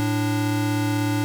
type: tone pair together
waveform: square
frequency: 110.01 / 293.7 Hz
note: A2 / D4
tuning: 0 / 0 cents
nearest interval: octave + perfect fourth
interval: 1700 cents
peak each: -24 dBFS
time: 0-1.24 s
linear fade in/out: 0 ms
effects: none